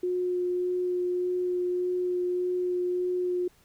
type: tone with vibrato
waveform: sine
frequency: 359.8 Hz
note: F#4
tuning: 48 cents flat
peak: -25 dBFS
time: 0.03-3.48 s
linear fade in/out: 5 ms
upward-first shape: sine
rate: 1.7 Hz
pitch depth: 9 cents each way
effects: pink hiss -62 dBFS RMS until 3.64 s